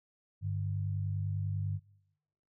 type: tone pair together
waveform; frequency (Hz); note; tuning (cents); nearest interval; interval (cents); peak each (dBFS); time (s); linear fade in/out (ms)
sine; 99 / 149.06; G2 / D3; +18 / +26; perfect fifth; 708; -32 / -38; 0.41-1.8; 50
effects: noise-tail reverb RT60 0.9 s tail -25 dB re dry